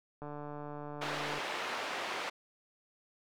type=click train; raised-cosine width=1 ms; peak=-30 dBFS; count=172; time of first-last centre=0.22-1.383 s; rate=147 Hz
type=band-pass noise; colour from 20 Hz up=pink; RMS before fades=-38 dBFS; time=1.01-2.3 s; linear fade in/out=10 ms; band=550 to 3300 Hz; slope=12 dB/octave
effects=none

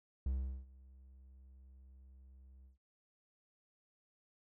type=tone with ADSR envelope; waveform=triangle; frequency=65.41 Hz; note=C2; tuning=in tune; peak=-30 dBFS; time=0.26-2.78 s; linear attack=4 ms; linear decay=390 ms; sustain=-24 dB; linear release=130 ms; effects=none

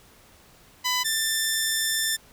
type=tone pair in turn; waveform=10% pulse; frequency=1000 / 1778 Hz; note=B5 / A6; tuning=+21 / +18 cents; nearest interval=minor seventh; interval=997 cents; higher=second; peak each=-14 dBFS; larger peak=neither; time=0.84-1.04 / 1.04-2.17 s; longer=second; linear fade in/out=20 ms; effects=pink hiss -54 dBFS RMS until 2.32 s

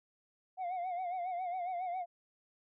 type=tone with vibrato; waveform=sine; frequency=722 Hz; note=F#5; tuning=43 cents flat; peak=-32 dBFS; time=0.57-2.06 s; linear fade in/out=50 ms; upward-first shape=sine; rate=7.3 Hz; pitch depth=79 cents each way; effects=tanh soft clip ceiling -34 dBFS

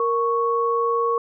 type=tone pair together; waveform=sine; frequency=466.2 / 1108.8 Hz; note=A#4 / C#6; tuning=0 / 0 cents; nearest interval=octave + minor third; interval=1500 cents; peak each=-21 dBFS; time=0-1.18 s; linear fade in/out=2 ms; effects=none

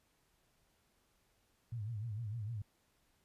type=tone with vibrato; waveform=sine; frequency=110 Hz; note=A2; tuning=in tune; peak=-38 dBFS; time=1.72-2.62 s; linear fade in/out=5 ms; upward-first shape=triangle; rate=6.6 Hz; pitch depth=180 cents each way; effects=pink hiss -75 dBFS RMS until 3.24 s + resampled to 32000 Hz

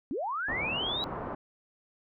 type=linear sweep; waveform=sine; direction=up; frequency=227.8 to 3947 Hz; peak=-30 dBFS; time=0.11-1.04 s; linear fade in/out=0 ms
type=low-pass noise; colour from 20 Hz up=white; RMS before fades=-37 dBFS; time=0.48-1.35 s; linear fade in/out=5 ms; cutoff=1100 Hz; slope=24 dB/octave
effects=none

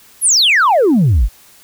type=exponential sweep; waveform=sine; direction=down; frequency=11840 to 41.2 Hz; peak=-6 dBFS; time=0.21-1.29 s; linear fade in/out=50 ms; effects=tanh soft clip ceiling -6 dBFS + white hiss -45 dBFS RMS until 1.63 s

